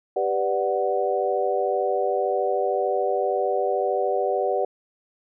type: chord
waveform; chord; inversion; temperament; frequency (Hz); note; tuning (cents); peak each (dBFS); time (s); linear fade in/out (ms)
sine; G major seventh; none; equal; 392 / 493.9 / 587.3 / 740; G4 / B4 / D5 / F#5; 0 / 0 / 0 / 0; -26; 0.16-4.65; 5
effects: none